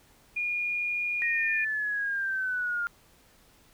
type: tone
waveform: sine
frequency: 2431 Hz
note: D#7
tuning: 41 cents flat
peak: -27 dBFS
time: 0.36-1.65 s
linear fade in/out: 10 ms
type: linear sweep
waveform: sine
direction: down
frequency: 1881 to 1400 Hz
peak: -27 dBFS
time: 1.22-2.87 s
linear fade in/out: 0 ms
effects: pink hiss -60 dBFS RMS until 3.73 s